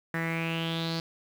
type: tone with low-pass filter sweep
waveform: sawtooth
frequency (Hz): 164.81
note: E3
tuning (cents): 0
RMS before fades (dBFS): -31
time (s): 0.14-1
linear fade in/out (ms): 2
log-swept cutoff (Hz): 1800 to 4600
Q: 6.6
effects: 8-bit